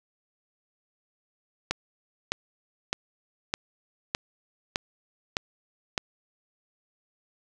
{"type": "click train", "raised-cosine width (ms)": 0.2, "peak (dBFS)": -8, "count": 8, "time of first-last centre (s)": [1.71, 5.978], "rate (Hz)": 1.64, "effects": []}